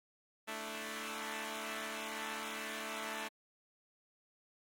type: chord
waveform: 5% pulse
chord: A suspended fourth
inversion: none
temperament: equal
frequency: 220 / 293.7 / 329.6 Hz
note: A3 / D4 / E4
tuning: 0 / 0 / 0 cents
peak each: -32 / -35 / -38 dBFS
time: 0.47-3.29 s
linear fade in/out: 20 ms
effects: AAC 48 kbps